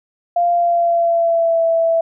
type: tone with pitch glide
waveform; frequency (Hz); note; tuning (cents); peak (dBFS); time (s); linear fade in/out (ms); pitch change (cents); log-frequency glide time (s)
sine; 695 to 661.3; F5 to E5; -9 to +5; -12; 0.36-2.01; 5; -86; 0.51-1.63
effects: none